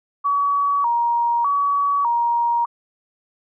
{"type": "tone with vibrato", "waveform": "sine", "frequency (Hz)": 1034, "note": "C6", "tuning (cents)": -21, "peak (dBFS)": -16, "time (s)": [0.24, 2.66], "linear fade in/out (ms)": 20, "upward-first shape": "square", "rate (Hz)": 0.83, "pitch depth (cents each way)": 160, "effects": []}